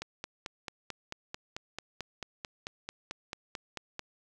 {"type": "click train", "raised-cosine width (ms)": 0.2, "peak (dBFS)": -20, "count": 19, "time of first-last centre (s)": [0.02, 3.994], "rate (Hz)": 4.53, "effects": []}